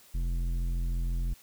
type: tone with tanh clipping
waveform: triangle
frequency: 43.02 Hz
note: F1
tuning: 25 cents flat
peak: -29 dBFS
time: 0.14-1.34 s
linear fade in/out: 10 ms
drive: 15 dB
effects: white hiss -57 dBFS RMS until 1.42 s